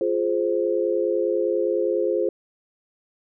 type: chord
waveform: sine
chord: F minor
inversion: none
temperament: just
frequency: 349.2 / 419.1 / 523.8 Hz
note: F4 / Ab4 / C5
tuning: 0 / +16 / +2 cents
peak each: -24 dBFS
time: 0.01-2.29 s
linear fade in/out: 2 ms
effects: none